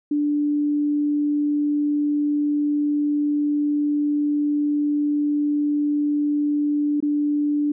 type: tone with dropouts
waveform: sine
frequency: 293.7 Hz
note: D4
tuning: in tune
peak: -18 dBFS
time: 0.11-7.72 s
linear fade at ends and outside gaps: 5 ms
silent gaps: 7.004-7.025 s
effects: none